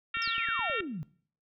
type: harmonic tone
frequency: 457.3 Hz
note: A#4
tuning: 33 cents flat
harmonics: 3 / 4 / 5 / 6 / 7 / 8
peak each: -34 / -36 / -38 / -35 / -42 / -43 dBFS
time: 0.14-0.81 s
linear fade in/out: 5 ms
type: click train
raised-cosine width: 3 ms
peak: -36 dBFS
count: 7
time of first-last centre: 0.17-0.804 s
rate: 9.46 Hz
type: exponential sweep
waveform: sine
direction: down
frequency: 5520 to 139.5 Hz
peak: -34 dBFS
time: 0.22-1.03 s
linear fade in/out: 0 ms
effects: noise-tail reverb RT60 0.5 s tail -19 dB re dry